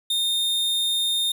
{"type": "tone", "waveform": "45% pulse", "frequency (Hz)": 3656, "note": "A#7", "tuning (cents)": -34, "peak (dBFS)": -21, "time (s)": [0.1, 1.32], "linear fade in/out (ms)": 5, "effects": []}